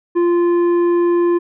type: tone with tanh clipping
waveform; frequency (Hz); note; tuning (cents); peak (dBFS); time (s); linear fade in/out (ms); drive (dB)
sine; 346.8; F4; -12; -13; 0.15-1.39; 20; 8
effects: none